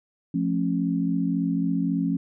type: chord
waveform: sine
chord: F augmented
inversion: none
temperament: just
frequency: 174.61 / 218.3 / 272.8 Hz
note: F3 / A3 / C#4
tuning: 0 / -13 / -28 cents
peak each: -25 / -29 / -25 dBFS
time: 0.34-2.17 s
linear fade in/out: 5 ms
effects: none